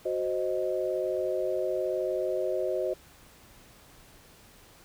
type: chord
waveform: sine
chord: C diminished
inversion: second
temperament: equal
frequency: 370 / 523.3 / 622.3 Hz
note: Gb4 / C5 / Eb5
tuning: 0 / 0 / 0 cents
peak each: -31 dBFS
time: 0.05-2.94 s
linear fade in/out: 10 ms
effects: pink hiss -55 dBFS RMS until 4.84 s